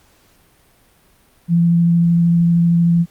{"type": "tone with vibrato", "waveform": "sine", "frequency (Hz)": 170, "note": "F3", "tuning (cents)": -46, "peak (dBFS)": -10, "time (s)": [1.48, 3.06], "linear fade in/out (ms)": 50, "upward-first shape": "sine", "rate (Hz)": 13, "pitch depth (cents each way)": 10, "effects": ["pink hiss -54 dBFS RMS until 3.1 s", "Opus 48 kbps"]}